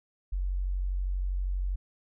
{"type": "tone", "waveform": "sine", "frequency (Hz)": 46.25, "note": "F#1", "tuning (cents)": 0, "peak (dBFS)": -27, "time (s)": [0.32, 1.76], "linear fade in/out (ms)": 10, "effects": []}